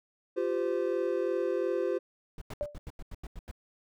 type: chord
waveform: triangle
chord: F suspended second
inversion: none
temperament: equal with one note detuned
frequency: 349.2 / 392 / 514.3 Hz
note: F4 / G4 / C5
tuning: 0 / 0 / -30 cents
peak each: -30 dBFS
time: 0.36-1.99 s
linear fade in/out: 20 ms
type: noise bursts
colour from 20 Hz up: brown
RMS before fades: -40 dBFS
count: 10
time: 2.38-3.513 s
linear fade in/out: 2 ms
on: 35 ms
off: 87 ms
type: tone with exponential decay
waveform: sine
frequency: 587.3 Hz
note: D5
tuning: in tune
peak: -26 dBFS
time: 2.61-2.79 s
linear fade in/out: 0 ms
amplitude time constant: 39 ms
effects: none